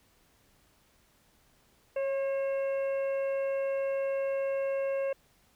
harmonic tone with a mistuned harmonic, 540 Hz, C#5, 45 cents flat, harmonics 1 / 2 / 3 / 4 / 5, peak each -28 / -46 / -47 / -49 / -47 dBFS, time 1.96-5.13 s, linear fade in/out 5 ms, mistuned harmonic 1, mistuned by +21 cents, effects pink hiss -66 dBFS RMS until 5.55 s

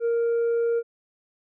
triangle tone with tanh clipping, 466.2 Hz, A#4, in tune, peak -21 dBFS, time 0-0.83 s, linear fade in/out 50 ms, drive 7 dB, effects none

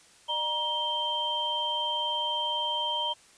sine tone cluster, 603 / 947 / 3142 Hz, D5 / A#5 / G7, +46 / +27 / +3 cents, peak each -38 / -31 / -29 dBFS, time 0.28-3.14 s, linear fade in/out 20 ms, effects white hiss -57 dBFS RMS until 3.37 s + resampled to 22050 Hz

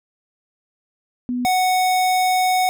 sine / square tone pair in turn, 246.9 / 739.9 Hz, B3 / F#5, 0 / 0 cents, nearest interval octave + perfect fifth, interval 1900 cents, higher second, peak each -20 / -16 dBFS, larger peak second, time 1.29-1.45 / 1.45-2.69 s, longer second, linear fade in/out 0 ms, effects none

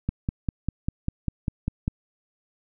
click train, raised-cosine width 5 ms, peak -12 dBFS, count 10, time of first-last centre 0.09-1.879 s, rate 5.03 Hz, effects none

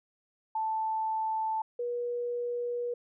sine tone pair in turn, 880 / 482.3 Hz, A5 / B4, 0 / -41 cents, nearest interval minor seventh, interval 1041 cents, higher first, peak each -28 / -30 dBFS, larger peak first, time 0.55-1.62 / 1.79-2.94 s, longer second, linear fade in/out 5 ms, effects none

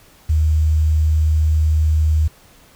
sine tone with quantisation, 77.78 Hz, D#2, in tune, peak -12 dBFS, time 0.29-2.28 s, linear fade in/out 10 ms, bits 7, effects pink hiss -49 dBFS RMS until 2.75 s

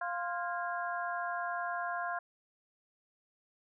harmonic tone with a mistuned harmonic, 349.2 Hz, F4, in tune, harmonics 2 / 3 / 4 / 5, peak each -37 / -39 / -40 / -41 dBFS, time 0.01-2.19 s, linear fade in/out 5 ms, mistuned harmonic 5, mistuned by -110 cents, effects none

